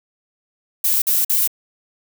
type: noise bursts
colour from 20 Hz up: violet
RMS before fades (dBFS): -17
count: 3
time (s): 0.84-1.476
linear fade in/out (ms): 5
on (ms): 180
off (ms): 48
effects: none